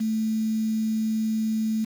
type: tone with quantisation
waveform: sine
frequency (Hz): 219.6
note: A3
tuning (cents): -3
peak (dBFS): -22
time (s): 0-1.85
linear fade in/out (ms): 10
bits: 7
effects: none